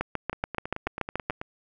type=two click trains; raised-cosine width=0.5 ms; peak=-18 / -12 dBFS; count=11 / 10; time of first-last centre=0.33-1.415 / 0.01-1.299 s; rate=9.22 / 6.98 Hz; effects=none